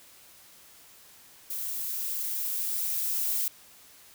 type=noise with level ramp; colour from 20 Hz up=violet; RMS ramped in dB=-34 to -28 dBFS; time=1.5-3.48 s; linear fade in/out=2 ms; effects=white hiss -54 dBFS RMS until 4.14 s